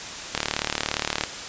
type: click train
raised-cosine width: 0.2 ms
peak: -5 dBFS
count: 34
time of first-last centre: 0.35-1.237 s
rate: 37.2 Hz
effects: white hiss -34 dBFS RMS until 1.48 s + resampled to 16000 Hz